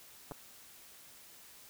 clicks, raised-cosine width 1 ms, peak -29 dBFS, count 2, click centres 0.312 / 0.319 s, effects white hiss -56 dBFS RMS until 1.69 s

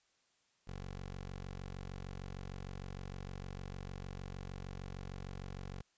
15% pulse tone, 46.55 Hz, F#1, 11 cents sharp, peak -37 dBFS, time 0.67-5.82 s, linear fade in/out 10 ms, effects white hiss -75 dBFS RMS until 5.97 s + resampled to 16000 Hz

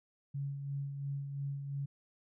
sine tone with tremolo, 140 Hz, C#3, 18 cents sharp, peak -34 dBFS, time 0.34-1.86 s, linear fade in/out 10 ms, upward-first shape sine, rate 2.9 Hz, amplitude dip 45%, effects none

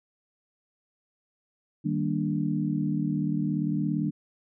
sine chord, Eb major seventh, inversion none, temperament equal, 155.56 / 196 / 233.1 / 293.7 Hz, Eb3 / G3 / Bb3 / D4, 0 / 0 / 0 / 0 cents, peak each -29 / -30 / -32 / -30 dBFS, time 1.84-4.11 s, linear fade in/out 20 ms, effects none

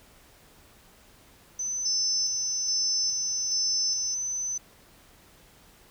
sine tone, 6080 Hz, F#8, 46 cents sharp, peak -28 dBFS, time 1.59-4.58 s, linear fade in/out 5 ms
sine tone with tremolo, 5270 Hz, E8, 1 cent flat, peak -25 dBFS, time 1.85-4.15 s, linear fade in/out 10 ms, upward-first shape square, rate 1.2 Hz, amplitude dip 50%
effects pink hiss -56 dBFS RMS until 5.9 s

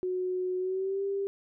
sine tone with pitch glide, 366.9 to 395.5 Hz, F#4 to G4, -15 to +15 cents, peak -28 dBFS, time 0.03-1.27 s, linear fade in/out 0 ms, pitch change +130 cents, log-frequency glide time 0.58-1.03 s, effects none

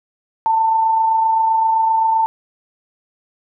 sine tone with amplitude modulation, 893 Hz, A5, 25 cents sharp, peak -11 dBFS, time 0.46-2.26 s, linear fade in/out 0 ms, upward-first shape sine, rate 27.7 Hz, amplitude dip 30%, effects none

